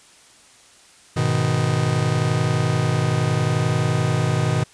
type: chord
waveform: 45% pulse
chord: G# minor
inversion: none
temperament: just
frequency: 103.83 / 124.59 / 155.74 Hz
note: G#2 / B2 / D#3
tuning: 0 / +16 / +2 cents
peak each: -25 / -21 / -22 dBFS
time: 1.16-4.64 s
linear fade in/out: 10 ms
effects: white hiss -50 dBFS RMS until 4.73 s + resampled to 22050 Hz